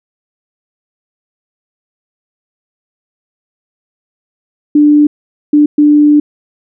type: tone bursts at uneven times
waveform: sine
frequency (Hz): 296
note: D4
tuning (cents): +14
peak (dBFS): -3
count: 3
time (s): 4.75-5.07 / 5.53-5.66 / 5.78-6.2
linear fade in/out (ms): 5
effects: none